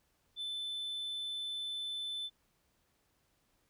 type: tone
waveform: sine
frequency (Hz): 3520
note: A7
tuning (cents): 0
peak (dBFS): -34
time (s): 0.36-2.3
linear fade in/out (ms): 50
effects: tanh soft clip ceiling -36 dBFS + pink hiss -75 dBFS RMS until 3.69 s